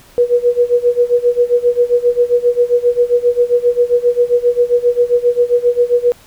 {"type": "tone with tremolo", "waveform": "sine", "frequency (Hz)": 484.4, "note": "B4", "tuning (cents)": -34, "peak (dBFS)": -6, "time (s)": [0.18, 6.12], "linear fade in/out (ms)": 0, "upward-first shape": "sine", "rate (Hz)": 7.5, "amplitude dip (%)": 90, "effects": ["pink hiss -44 dBFS RMS until 6.26 s"]}